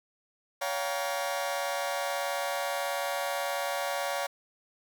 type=chord; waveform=sawtooth; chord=G half-diminished seventh; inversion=second; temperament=just; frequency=564.5 / 705.6 / 784 / 940.8 Hz; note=Db5 / F5 / G5 / Bb5; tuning=+31 / +18 / 0 / +16 cents; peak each=-29 / -31 / -34 / -34 dBFS; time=0.61-4.27 s; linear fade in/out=10 ms; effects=9-bit